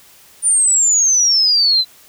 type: exponential sweep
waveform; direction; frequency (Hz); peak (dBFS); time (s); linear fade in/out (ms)
sine; down; 9397 to 3984; -10; 0.42-1.85; 50
effects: white hiss -46 dBFS RMS until 2.08 s